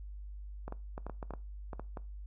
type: clicks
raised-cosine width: 1 ms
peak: -27 dBFS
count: 11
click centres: 0.68 / 0.724 / 0.979 / 1.066 / 1.097 / 1.228 / 1.307 / 1.337 / 1.732 / 1.796 / 1.972 s
effects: noise-tail reverb RT60 0.3 s tail -20 dB re dry + added 50 Hz sine -42 dBFS peak until 2.26 s